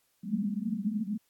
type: band-pass noise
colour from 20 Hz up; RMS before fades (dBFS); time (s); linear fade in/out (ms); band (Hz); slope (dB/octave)
pink; -32; 0.23-1.18; 5; 190 to 230; 96
effects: white hiss -72 dBFS RMS until 1.29 s + AAC 64 kbps